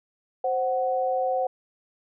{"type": "tone pair together", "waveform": "sine", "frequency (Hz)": [523.3, 743.7], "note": ["C5", "F#5"], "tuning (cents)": [0, 9], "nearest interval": "tritone", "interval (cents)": 609, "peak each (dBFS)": -25, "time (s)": [0.44, 1.47], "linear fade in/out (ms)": 5, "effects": []}